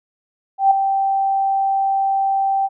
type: tone with ADSR envelope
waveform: sine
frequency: 781 Hz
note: G5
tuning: 7 cents flat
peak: -7 dBFS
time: 0.58-2.69 s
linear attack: 130 ms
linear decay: 6 ms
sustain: -8 dB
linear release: 39 ms
effects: none